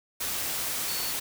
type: tone in noise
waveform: sine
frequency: 4435 Hz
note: C#8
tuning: in tune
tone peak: -36 dBFS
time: 0.88-1.12 s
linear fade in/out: 10 ms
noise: white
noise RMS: -31 dBFS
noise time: 0.2-1.2 s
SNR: -8 dB
effects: none